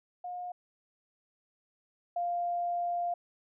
sine tone pair in turn, 716 / 698.4 Hz, F5 / F5, +43 / 0 cents, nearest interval unison, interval 43 cents, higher first, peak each -36 / -29 dBFS, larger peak second, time 0.24-0.52 / 2.16-3.14 s, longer second, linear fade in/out 5 ms, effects none

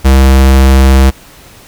square tone, 66.5 Hz, C2, 29 cents sharp, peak -3 dBFS, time 0.04-1.11 s, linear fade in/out 20 ms, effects pink hiss -37 dBFS RMS until 1.67 s

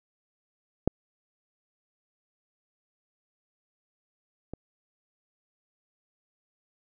clicks, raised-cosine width 2 ms, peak -8 / -23 dBFS, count 2, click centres 0.876 / 4.536 s, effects none

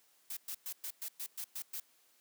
blue noise bursts, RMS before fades -41 dBFS, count 9, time 0.3-1.801 s, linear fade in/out 5 ms, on 69 ms, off 110 ms, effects white hiss -69 dBFS RMS until 2.2 s + high-pass 200 Hz 12 dB/octave

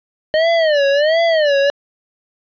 square tone with vibrato, 611 Hz, D#5, 32 cents flat, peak -12 dBFS, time 0.34-1.7 s, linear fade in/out 0 ms, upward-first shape sine, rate 1.4 Hz, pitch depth 170 cents each way, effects resampled to 11025 Hz + 9-bit

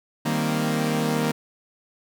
sawtooth chord, C minor seventh, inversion first, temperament equal, 155.56 / 196 / 233.1 / 261.6 Hz, Eb3 / G3 / Bb3 / C4, 0 / 0 / 0 / 0 cents, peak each -22 / -27 / -21 / -27 dBFS, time 0.25-1.32 s, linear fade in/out 10 ms, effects none

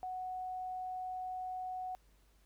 sine tone, 740 Hz, F#5, in tune, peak -38 dBFS, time 0.03-1.95 s, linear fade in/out 0 ms, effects added 50 Hz sine -65 dBFS peak until 2.45 s + pink hiss -72 dBFS RMS until 2.45 s

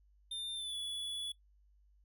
square tone with pitch glide, 3601 to 3415 Hz, A7 to G#7, +39 to +48 cents, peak -39 dBFS, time 0.31-1.32 s, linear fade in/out 5 ms, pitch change -91 cents, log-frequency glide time 0.54-0.76 s, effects noise-tail reverb RT60 0.1 s tail -19 dB re dry + added 50 Hz sine -64 dBFS peak until 2.04 s

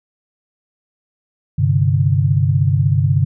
sine chord, G suspended fourth, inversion none, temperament just, 98 / 130.67 / 147 Hz, G2 / C3 / D3, 0 / -2 / +2 cents, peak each -16 dBFS, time 1.58-3.25 s, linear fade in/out 10 ms, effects none

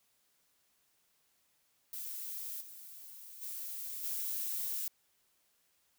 violet noise with level steps, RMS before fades -42 / -51 / -42 / -37 dBFS, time 1.93-4.88 s, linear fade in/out 2 ms, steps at 2.6 / 3.41 / 4.03 s, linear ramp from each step 20 ms, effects white hiss -74 dBFS RMS until 5.98 s

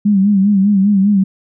sine tone with vibrato, 199.4 Hz, G3, 30 cents sharp, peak -8 dBFS, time 0.05-1.24 s, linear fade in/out 10 ms, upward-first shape sine, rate 5 Hz, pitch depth 82 cents each way, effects none

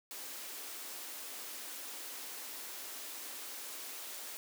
white high-pass noise, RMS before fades -45 dBFS, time 0.11-4.37 s, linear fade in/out 0 ms, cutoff 240 Hz, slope 48 dB/octave, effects none

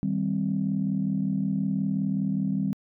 sine chord, C minor, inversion first, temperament just, 156.98 / 196.22 / 261.6 Hz, Eb3 / G3 / C4, +16 / +2 / 0 cents, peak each -30 / -25 / -30 dBFS, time 0.03-2.73 s, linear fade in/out 0 ms, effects tanh soft clip ceiling -15 dBFS

